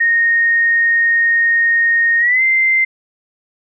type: tone with pitch glide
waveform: sine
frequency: 1855 to 2082 Hz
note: A#6 to C7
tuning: -9 to -9 cents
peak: -10 dBFS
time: 0-2.85 s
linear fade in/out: 10 ms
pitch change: +200 cents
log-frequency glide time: 2.19-2.42 s
effects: none